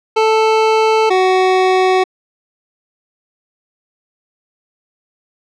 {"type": "tone pair in turn", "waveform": "25% pulse", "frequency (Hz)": [440, 373.1], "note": ["A4", "F#4"], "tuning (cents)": [0, 14], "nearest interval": "minor third", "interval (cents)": 286, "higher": "first", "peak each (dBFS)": -6, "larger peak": "neither", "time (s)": [[0.16, 1.1], [1.1, 2.04]], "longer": "neither", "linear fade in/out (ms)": 10, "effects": ["low-pass 4000 Hz 12 dB/octave"]}